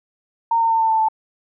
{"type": "tone with pitch steps", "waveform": "sine", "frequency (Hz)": [920, 911.5, 903.2, 894.8, 886.6, 878.5], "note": ["A#5", "A#5", "A5", "A5", "A5", "A5"], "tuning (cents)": [-23, -39, 45, 29, 13, -3], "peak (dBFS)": -14, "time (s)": [0.51, 1.086], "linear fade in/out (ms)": 5, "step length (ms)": 96, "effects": []}